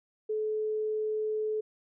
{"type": "tone", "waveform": "sine", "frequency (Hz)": 430.8, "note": "A4", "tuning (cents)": -37, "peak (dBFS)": -28, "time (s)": [0.29, 1.61], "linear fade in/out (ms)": 10, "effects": []}